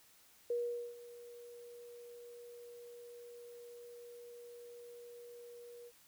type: tone with ADSR envelope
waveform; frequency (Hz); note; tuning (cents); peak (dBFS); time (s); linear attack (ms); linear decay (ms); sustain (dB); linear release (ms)
sine; 478.3; A#4; +44; -32; 0.5-5.92; 4; 440; -18; 51
effects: white hiss -65 dBFS RMS until 6.07 s